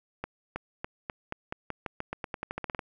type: accelerating click train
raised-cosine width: 0.5 ms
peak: -18 dBFS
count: 19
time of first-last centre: 0.24-2.792 s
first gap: 320 ms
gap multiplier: 0.89
effects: none